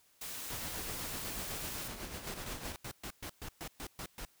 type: noise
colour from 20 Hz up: white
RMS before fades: -43 dBFS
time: 0.21-1.88 s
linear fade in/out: 5 ms
type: noise with tremolo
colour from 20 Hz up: pink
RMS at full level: -42 dBFS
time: 0.5-2.76 s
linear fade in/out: 0 ms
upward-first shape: sine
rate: 8 Hz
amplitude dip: 50%
type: noise bursts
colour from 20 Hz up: pink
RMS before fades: -43 dBFS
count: 11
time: 2.27-4.251 s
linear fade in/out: 2 ms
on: 71 ms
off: 120 ms
effects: white hiss -68 dBFS RMS until 4.4 s